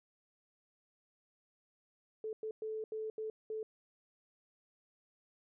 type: tone bursts at uneven times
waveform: sine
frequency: 436.4 Hz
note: A4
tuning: 14 cents flat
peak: -37 dBFS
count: 6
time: 2.24-2.33 / 2.43-2.51 / 2.62-2.84 / 2.92-3.1 / 3.18-3.3 / 3.5-3.63 s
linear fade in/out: 2 ms
effects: none